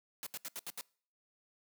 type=noise bursts; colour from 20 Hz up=white; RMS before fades=-42 dBFS; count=6; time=0.23-0.81 s; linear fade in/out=0 ms; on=35 ms; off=74 ms; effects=noise-tail reverb RT60 0.5 s tail -25 dB re dry + high-pass 150 Hz 12 dB/octave